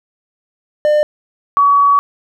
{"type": "tone pair in turn", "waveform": ["triangle", "sine"], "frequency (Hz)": [600, 1132.6], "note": ["D5", "C#6"], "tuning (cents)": [37, 37], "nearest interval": "major seventh", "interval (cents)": 1100, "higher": "second", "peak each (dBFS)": -7, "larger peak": "neither", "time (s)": [[0.85, 1.03], [1.57, 1.99]], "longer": "second", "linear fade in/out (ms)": 0, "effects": []}